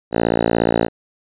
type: tone with band-pass filter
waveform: 5% pulse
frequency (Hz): 57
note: A#1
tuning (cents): -38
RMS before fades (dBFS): -17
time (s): 0.11-0.89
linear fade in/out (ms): 50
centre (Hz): 460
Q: 0.55
effects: resampled to 8000 Hz